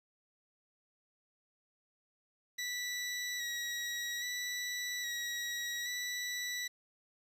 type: tone with vibrato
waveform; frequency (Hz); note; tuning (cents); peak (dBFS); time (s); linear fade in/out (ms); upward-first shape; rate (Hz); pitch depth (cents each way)
20% pulse; 1939; B6; -32; -31; 2.58-6.68; 10; square; 0.61; 23
effects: resampled to 32000 Hz + 10-bit